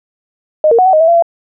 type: tone with pitch steps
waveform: sine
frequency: 616 / 462.9 / 738 / 755 / 623 / 652 / 681 / 677 Hz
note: D#5 / A#4 / F#5 / F#5 / D#5 / E5 / F5 / E5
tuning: -17 / -12 / -5 / +35 / +2 / -19 / -44 / +46 cents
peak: -5 dBFS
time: 0.64-1.224 s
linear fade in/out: 2 ms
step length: 73 ms
effects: none